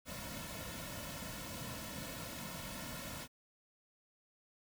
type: noise with comb filter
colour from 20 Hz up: pink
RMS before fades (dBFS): -45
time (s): 0.05-3.28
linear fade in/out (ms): 50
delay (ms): 2.5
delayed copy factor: -0.8
effects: none